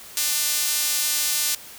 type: tone with high-pass filter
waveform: sawtooth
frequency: 299 Hz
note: D4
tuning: 31 cents sharp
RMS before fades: -23 dBFS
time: 0.17-1.55 s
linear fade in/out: 2 ms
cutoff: 5300 Hz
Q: 0.58
effects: white hiss -42 dBFS RMS until 1.78 s